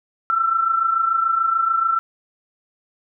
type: tone pair together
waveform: sine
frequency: 1318.5 / 1345.4 Hz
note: E6 / E6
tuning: 0 / +35 cents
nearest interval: unison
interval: 35 cents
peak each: -23 / -17 dBFS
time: 0.3-1.99 s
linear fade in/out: 0 ms
effects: none